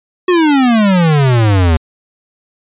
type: exponential sweep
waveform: square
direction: down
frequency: 370.9 to 77.78 Hz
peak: -8 dBFS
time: 0.28-1.77 s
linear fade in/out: 5 ms
effects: resampled to 8000 Hz